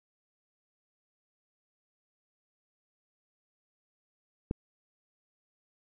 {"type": "click", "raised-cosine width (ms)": 3, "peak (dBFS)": -17, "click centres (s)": 4.511, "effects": []}